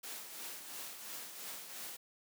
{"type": "noise with tremolo", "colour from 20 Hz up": "white", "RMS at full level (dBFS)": -44, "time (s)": [0.03, 1.97], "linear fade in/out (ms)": 10, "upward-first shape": "triangle", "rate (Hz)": 2.9, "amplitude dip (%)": 55, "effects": ["high-pass 200 Hz 12 dB/octave"]}